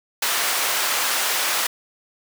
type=high-pass noise; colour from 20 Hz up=pink; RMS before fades=-22 dBFS; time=0.22-1.67 s; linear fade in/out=5 ms; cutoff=900 Hz; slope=12 dB/octave; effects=none